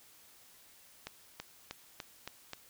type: accelerating click train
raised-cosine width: 0.2 ms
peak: -23 dBFS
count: 6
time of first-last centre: 1.07-2.534 s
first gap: 330 ms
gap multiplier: 0.94
effects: white hiss -60 dBFS RMS until 2.69 s